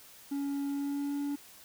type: tone with pitch glide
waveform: triangle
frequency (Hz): 280.8 to 285.7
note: C#4 to D4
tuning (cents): +22 to -48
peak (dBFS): -29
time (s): 0.31-1.36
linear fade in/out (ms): 10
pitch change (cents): +30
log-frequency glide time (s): 0.66-1.21
effects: white hiss -54 dBFS RMS until 1.64 s